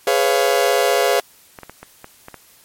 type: chord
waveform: 40% pulse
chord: C# dominant seventh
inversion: second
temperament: just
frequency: 415.8 / 498.9 / 554.4 / 693 Hz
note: G#4 / B4 / C#5 / E#5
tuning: +2 / +17 / 0 / -14 cents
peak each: -19 dBFS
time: 0.07-1.2 s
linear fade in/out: 2 ms
type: clicks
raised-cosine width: 0.5 ms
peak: -19 dBFS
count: 7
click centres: 1.588 / 1.633 / 1.696 / 1.83 / 2.044 / 2.284 / 2.343 s
effects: white hiss -50 dBFS RMS until 2.64 s + MP3 64 kbps